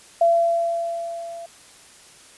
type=tone with level ramp; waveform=sine; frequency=677 Hz; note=E5; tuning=46 cents sharp; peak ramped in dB=-12 to -33 dBFS; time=0.21-1.46 s; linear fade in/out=5 ms; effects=white hiss -48 dBFS RMS until 2.37 s + resampled to 24000 Hz